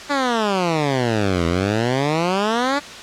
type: exponential two-way sweep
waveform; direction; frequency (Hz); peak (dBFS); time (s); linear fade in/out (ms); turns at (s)
10% pulse; down then up; 293.7 to 82.41 to 293.7; -9; 0.09-2.8; 20; 1.46
effects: white hiss -34 dBFS RMS until 3.02 s + low-pass 5000 Hz 12 dB/octave